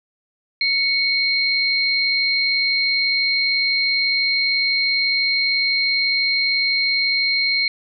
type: tone pair together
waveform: sine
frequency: 2217 / 4181 Hz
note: C#7 / C8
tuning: 0 / -2 cents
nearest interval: major seventh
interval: 1098 cents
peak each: -19 dBFS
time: 0.61-7.68 s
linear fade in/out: 2 ms
effects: none